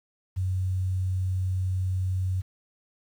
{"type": "tone with quantisation", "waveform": "sine", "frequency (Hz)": 93.1, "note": "F#2", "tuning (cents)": 11, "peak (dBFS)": -24, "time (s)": [0.36, 2.42], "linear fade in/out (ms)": 20, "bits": 9, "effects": []}